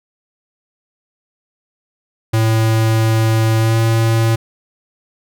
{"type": "tone with pitch glide", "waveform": "square", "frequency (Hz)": [111.6, 113.35], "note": ["A2", "A#2"], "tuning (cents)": [25, -48], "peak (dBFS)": -12, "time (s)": [2.33, 4.36], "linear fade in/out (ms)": 10, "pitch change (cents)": 27, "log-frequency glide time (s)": [3.59, 3.78], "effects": []}